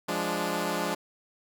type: chord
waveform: 10% pulse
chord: D diminished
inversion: first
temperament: equal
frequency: 174.61 / 207.7 / 293.7 Hz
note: F3 / Ab3 / D4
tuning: 0 / 0 / 0 cents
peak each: -24 dBFS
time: 0.08-0.95 s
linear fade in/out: 10 ms
effects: none